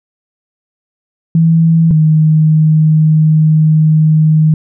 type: tone pair in turn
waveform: sine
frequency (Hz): 163.8 / 155.98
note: E3 / D#3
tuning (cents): -11 / +5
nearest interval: minor second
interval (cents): 84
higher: first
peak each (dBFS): -5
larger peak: neither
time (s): 1.35-1.91 / 1.91-4.54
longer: second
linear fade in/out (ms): 2
effects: none